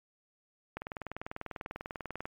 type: click train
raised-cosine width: 0.5 ms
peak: -23 dBFS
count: 31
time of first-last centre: 0.77-2.255 s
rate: 20.2 Hz
effects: MP3 96 kbps